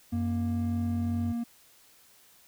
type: tone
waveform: triangle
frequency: 235.2 Hz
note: A#3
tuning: 16 cents sharp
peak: -27 dBFS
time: 0.12-1.44 s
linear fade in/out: 10 ms
type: tone with pitch glide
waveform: triangle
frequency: 92 to 92.64 Hz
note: F#2 to F#2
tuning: -9 to +3 cents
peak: -28 dBFS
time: 0.12-1.33 s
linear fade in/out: 20 ms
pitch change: +12 cents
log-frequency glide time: 0.33-1.17 s
effects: white hiss -59 dBFS RMS until 2.47 s